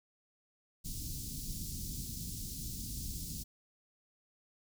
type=band-stop noise; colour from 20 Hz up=pink; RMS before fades=-41 dBFS; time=0.84-3.44 s; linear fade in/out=20 ms; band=240 to 4700 Hz; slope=24 dB/octave; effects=none